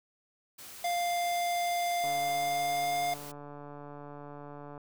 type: noise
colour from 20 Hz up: white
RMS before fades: -47 dBFS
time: 0.58-3.32 s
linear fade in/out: 10 ms
type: tone with pitch glide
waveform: square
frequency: 698.5 to 705 Hz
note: F5 to F5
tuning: 0 to +16 cents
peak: -29 dBFS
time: 0.84-3.14 s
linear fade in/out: 5 ms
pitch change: +16 cents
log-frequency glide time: 2.06-2.94 s
type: click train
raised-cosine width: 1 ms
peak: -32 dBFS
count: 398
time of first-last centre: 2.04-4.778 s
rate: 145 Hz
effects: none